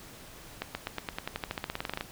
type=accelerating click train; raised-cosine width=0.3 ms; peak=-16 dBFS; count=20; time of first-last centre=0.62-2.009 s; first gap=130 ms; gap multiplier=0.93; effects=pink hiss -49 dBFS RMS until 2.11 s